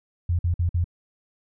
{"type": "tone bursts", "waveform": "sine", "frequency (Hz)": 86.6, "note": "F2", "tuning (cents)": -14, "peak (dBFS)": -19, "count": 4, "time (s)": [0.29, 0.843], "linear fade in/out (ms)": 5, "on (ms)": 100, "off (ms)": 51, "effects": []}